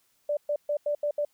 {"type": "tone bursts at uneven times", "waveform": "sine", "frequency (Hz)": 587.3, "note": "D5", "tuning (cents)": 0, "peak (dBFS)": -24, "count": 6, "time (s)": [[0.29, 0.37], [0.49, 0.56], [0.69, 0.77], [0.86, 0.95], [1.03, 1.11], [1.18, 1.25]], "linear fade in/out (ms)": 5, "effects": ["white hiss -69 dBFS RMS until 1.33 s"]}